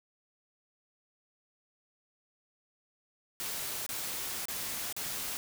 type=noise with dropouts; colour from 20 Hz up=white; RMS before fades=-37 dBFS; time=3.4-5.37 s; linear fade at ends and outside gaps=0 ms; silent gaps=3.864-3.891 / 4.455-4.484 / 4.926-4.965 s; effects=none